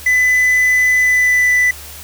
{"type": "tone with pitch glide", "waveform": "triangle", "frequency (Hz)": [2003, 1988], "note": ["B6", "B6"], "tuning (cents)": [24, 11], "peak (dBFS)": -8, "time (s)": [0.06, 1.71], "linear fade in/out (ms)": 5, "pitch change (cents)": -13, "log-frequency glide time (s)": [0.98, 1.5], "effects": ["added 74 Hz sine -37 dBFS peak until 2.03 s", "white hiss -34 dBFS RMS until 2.03 s"]}